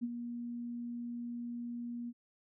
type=tone with ADSR envelope; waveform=sine; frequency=238.5 Hz; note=A#3; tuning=40 cents sharp; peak=-31 dBFS; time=0.01-2.13 s; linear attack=27 ms; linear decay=38 ms; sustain=-7 dB; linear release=45 ms; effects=none